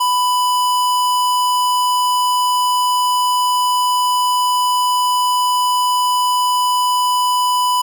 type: tone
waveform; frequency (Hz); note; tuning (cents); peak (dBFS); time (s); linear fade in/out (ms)
square; 994; B5; +11; -14; 0-7.82; 10
effects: none